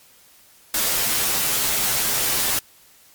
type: noise with comb filter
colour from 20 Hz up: white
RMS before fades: -21 dBFS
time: 0.74-2.59 s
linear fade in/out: 2 ms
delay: 11 ms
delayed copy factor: -0.95
effects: white hiss -52 dBFS RMS until 3.14 s + MP3 96 kbps